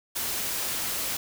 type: noise with ADSR envelope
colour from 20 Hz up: white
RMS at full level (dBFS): -27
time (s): 0.15-1.17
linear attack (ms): 20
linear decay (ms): 4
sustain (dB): -3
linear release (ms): 4
effects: none